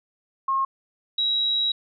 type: tone pair in turn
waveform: sine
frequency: 1077 / 3860 Hz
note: C6 / B7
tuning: +50 / -40 cents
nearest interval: octave + minor seventh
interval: 2210 cents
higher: second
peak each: -20 dBFS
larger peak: neither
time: 0.48-0.65 / 1.18-1.72 s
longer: second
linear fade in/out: 5 ms
effects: none